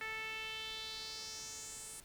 sawtooth tone with band-pass filter sweep, 440 Hz, A4, in tune, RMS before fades -45 dBFS, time 0.01-2 s, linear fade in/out 0 ms, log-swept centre 2000 to 9300 Hz, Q 3.3, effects pink hiss -60 dBFS RMS until 2.04 s

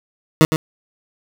20% pulse tone with echo, 158.2 Hz, D#3, 29 cents sharp, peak -3 dBFS, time 0.41-0.45 s, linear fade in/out 0 ms, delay 110 ms, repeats 1, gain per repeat -8 dB, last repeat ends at 0.56 s, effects none

